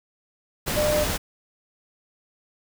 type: tone in noise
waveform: sine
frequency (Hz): 600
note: D5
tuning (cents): +37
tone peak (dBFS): -20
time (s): 0.76-1.05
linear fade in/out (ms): 20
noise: pink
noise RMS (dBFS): -26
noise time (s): 0.66-1.18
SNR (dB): +3
effects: none